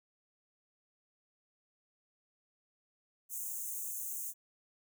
white high-pass noise, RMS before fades -40 dBFS, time 3.29-4.34 s, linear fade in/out 50 ms, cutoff 6200 Hz, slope 96 dB/octave, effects none

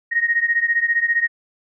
sine beating tone pair, 1864 / 1879 Hz, A#6 / A#6, -1 / +13 cents, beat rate 15 Hz, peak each -18 / -20 dBFS, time 0.11-1.28 s, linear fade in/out 20 ms, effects none

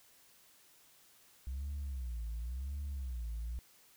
sine tone with vibrato, 63.2 Hz, B1, 41 cents sharp, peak -35 dBFS, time 1.47-3.59 s, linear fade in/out 0 ms, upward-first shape sine, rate 0.93 Hz, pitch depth 220 cents each way, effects tanh soft clip ceiling -35 dBFS + white hiss -64 dBFS RMS until 3.96 s

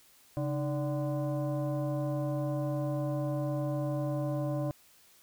sine tone with frequency modulation, 138.59 Hz, C#3, in tune, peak -29 dBFS, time 0.37-4.71 s, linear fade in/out 0 ms, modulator 444 Hz, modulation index 1.1, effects white hiss -61 dBFS RMS until 5.22 s

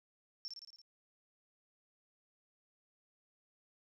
sine tone with echo, 5430 Hz, F8, 50 cents flat, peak -40 dBFS, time 0.45-0.48 s, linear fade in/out 0 ms, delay 56 ms, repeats 6, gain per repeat -3 dB, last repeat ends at 0.816 s, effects none

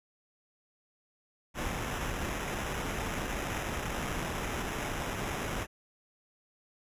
pink noise with sample-and-hold, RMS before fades -35 dBFS, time 1.54-5.67 s, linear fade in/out 50 ms, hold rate 4410 Hz, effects resampled to 32000 Hz

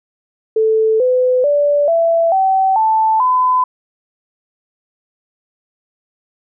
sine tone with pitch steps, 440 / 505.4 / 580.6 / 666.9 / 766.1 / 880 / 1010.9 Hz, A4 / B4 / D5 / E5 / G5 / A5 / B5, 0 / +40 / -20 / +20 / -40 / 0 / +40 cents, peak -10 dBFS, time 0.56-3.64 s, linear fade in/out 5 ms, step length 440 ms, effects none

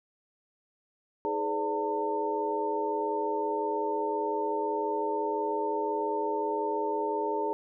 sine tone cluster, 317.6 / 419.3 / 505 / 575 / 902 Hz, D#4 / G#4 / B4 / D5 / A5, +36 / +17 / +39 / -37 / +43 cents, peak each -37 / -31 / -39 / -37 / -31 dBFS, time 1.25-7.53 s, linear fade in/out 0 ms, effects none

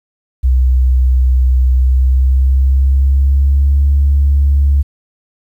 sine tone with pitch glide, 63.8 to 70.38 Hz, C2 to C#2, -43 to +27 cents, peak -6 dBFS, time 0.43-4.83 s, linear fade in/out 20 ms, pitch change +170 cents, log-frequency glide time 1.75-3.83 s, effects tanh soft clip ceiling -3 dBFS + 8-bit

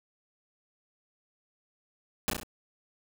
pink noise with echo, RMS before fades -27 dBFS, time 2.28-2.3 s, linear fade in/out 0 ms, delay 33 ms, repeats 4, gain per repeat -4 dB, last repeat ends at 2.432 s, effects none

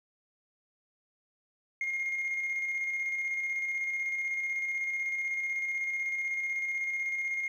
sine tone with tremolo, 2135 Hz, C7, 34 cents sharp, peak -27 dBFS, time 1.81-7.48 s, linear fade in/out 2 ms, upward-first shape square, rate 16 Hz, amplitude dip 35%, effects tanh soft clip ceiling -27 dBFS + 11-bit

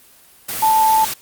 sine tone in noise, 880 Hz, A5, in tune, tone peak -11 dBFS, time 0.62-1.05 s, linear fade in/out 10 ms, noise white, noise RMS -24 dBFS, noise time 0.48-1.14 s, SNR +10 dB, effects white hiss -48 dBFS RMS until 1.21 s + Opus 24 kbps

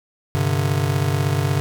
square chord, G suspended fourth, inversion none, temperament just, 98 / 130.67 / 147 Hz, G2 / C3 / D3, 0 / -2 / +2 cents, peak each -23 dBFS, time 0.35-1.6 s, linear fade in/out 0 ms, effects none

